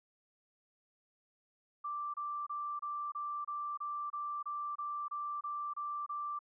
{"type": "tone bursts", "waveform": "sine", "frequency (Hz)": 1174.7, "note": "D6", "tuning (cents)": 0, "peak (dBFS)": -36, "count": 14, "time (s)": [1.84, 6.391], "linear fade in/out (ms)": 10, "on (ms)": 300, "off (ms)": 27, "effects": []}